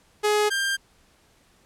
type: tone pair in turn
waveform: sawtooth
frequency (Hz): 419.8 / 1590.9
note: G#4 / G6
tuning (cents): +19 / +25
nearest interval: octave + major seventh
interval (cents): 2306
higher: second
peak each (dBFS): -15 / -19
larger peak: first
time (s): 0.23-0.5 / 0.5-0.77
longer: neither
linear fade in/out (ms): 20
effects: pink hiss -60 dBFS RMS until 1.65 s + low-pass 11000 Hz 12 dB/octave